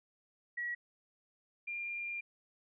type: tone pair in turn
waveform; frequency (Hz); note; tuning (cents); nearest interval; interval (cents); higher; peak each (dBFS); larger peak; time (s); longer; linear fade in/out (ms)
sine; 1921 / 2397; B6 / D7; -48 / +35; major third; 383; second; -35 / -37; first; 0.57-0.75 / 1.67-2.21; second; 10
effects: none